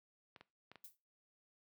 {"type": "clicks", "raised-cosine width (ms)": 0.3, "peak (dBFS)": -38, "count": 4, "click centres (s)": [0.362, 0.41, 0.716, 0.757]}
{"type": "noise with exponential decay", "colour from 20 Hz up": "violet", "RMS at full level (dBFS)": -48, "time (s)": [0.84, 0.97], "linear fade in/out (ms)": 5, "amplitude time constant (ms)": 28}
{"effects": ["noise-tail reverb RT60 0.3 s tail -20 dB re dry", "high-pass 100 Hz 12 dB/octave"]}